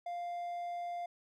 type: tone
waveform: triangle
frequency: 698.5 Hz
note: F5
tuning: in tune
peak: -35 dBFS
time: 0.06-1.06 s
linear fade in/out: 5 ms
effects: none